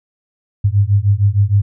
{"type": "beating tone pair", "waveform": "sine", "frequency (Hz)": [98, 104.5], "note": ["G2", "G#2"], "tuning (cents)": [0, 11], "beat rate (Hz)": 6.5, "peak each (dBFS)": -13, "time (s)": [0.64, 1.62], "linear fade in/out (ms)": 10, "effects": []}